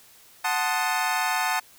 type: chord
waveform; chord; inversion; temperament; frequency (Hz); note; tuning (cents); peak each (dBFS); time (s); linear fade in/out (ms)
25% pulse; F# diminished seventh; none; equal; 740 / 880 / 1046.5 / 1244.5; F#5 / A5 / C6 / Eb6; 0 / 0 / 0 / 0; -24 / -23 / -28 / -27; 0.44-1.6; 10
effects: white hiss -53 dBFS RMS until 1.78 s